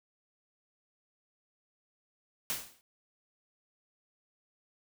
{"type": "noise with exponential decay", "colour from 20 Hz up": "white", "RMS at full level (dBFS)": -31, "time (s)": [2.5, 2.81], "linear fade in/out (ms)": 0, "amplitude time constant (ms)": 67, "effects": []}